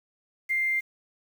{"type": "tone with quantisation", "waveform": "sine", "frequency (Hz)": 2099, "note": "C7", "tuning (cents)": 5, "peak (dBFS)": -23, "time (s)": [0.49, 0.81], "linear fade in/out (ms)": 20, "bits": 8, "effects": []}